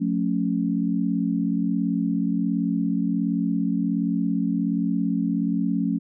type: chord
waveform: sine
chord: F augmented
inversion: none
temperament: equal with one note detuned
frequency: 178.7 / 220 / 277.2 Hz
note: F3 / A3 / C#4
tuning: +40 / 0 / 0 cents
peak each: -25 dBFS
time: 0-5.99 s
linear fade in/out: 20 ms
effects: none